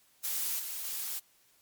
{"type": "noise with level steps", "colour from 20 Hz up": "blue", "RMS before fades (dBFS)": [-33, -38, -36], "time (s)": [0.23, 1.2], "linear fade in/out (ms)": 20, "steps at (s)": [0.59, 0.84], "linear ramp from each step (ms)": 10, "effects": ["white hiss -66 dBFS RMS until 1.61 s", "MP3 96 kbps"]}